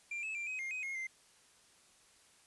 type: tone with pitch steps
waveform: triangle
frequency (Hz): 2377 / 2595 / 2368 / 2527 / 2122 / 2515 / 2152 / 2085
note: D7 / E7 / D7 / D#7 / C7 / D#7 / C7 / C7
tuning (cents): +20 / -28 / +14 / +26 / +24 / +18 / +48 / -7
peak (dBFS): -36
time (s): 0.11-1.07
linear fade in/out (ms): 5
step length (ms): 120
effects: white hiss -65 dBFS RMS until 2.46 s + resampled to 24000 Hz